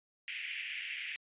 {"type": "band-pass noise", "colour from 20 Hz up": "white", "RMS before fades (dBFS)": -41, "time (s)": [0.28, 1.16], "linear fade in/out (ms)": 0, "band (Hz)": [1900, 2900], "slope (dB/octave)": 48, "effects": ["resampled to 8000 Hz"]}